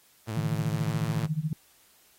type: tone with vibrato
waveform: sawtooth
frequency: 110 Hz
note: A2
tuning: in tune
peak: -27 dBFS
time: 0.27-1.27 s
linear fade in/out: 20 ms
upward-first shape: sine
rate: 13 Hz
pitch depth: 80 cents each way
type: tone with tremolo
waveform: sine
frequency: 155.1 Hz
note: D#3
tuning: 5 cents flat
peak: -23 dBFS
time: 0.37-1.53 s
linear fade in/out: 2 ms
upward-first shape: sine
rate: 14 Hz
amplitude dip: 90%
effects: white hiss -61 dBFS RMS until 2.18 s + AAC 48 kbps